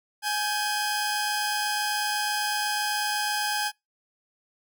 sawtooth tone cluster, 837 / 1568 / 5050 Hz, G#5 / G6 / D#8, +13 / 0 / +25 cents, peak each -24 / -27 / -30 dBFS, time 0.22-3.72 s, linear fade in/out 50 ms, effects noise-tail reverb RT60 0.2 s tail -26 dB re dry

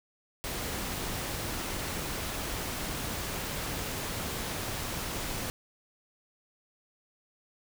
pink noise, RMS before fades -35 dBFS, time 0.44-5.5 s, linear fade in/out 0 ms, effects none

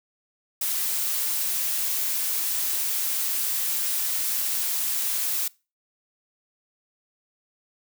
blue noise, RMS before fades -26 dBFS, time 0.61-5.48 s, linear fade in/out 5 ms, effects noise-tail reverb RT60 0.3 s tail -23 dB re dry

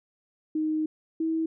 sine tone pair in turn, 311.1 / 322.8 Hz, D#4 / E4, 0 / -36 cents, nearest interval minor second, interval 64 cents, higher second, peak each -24 dBFS, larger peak neither, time 0.55-0.86 / 1.2-1.46 s, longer first, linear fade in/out 5 ms, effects none

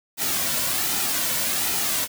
white noise with flanger, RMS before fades -24 dBFS, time 0.17-2.08 s, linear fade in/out 50 ms, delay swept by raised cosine 1.8 to 2.48 ms, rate 1.3 Hz, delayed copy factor -0.5, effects none

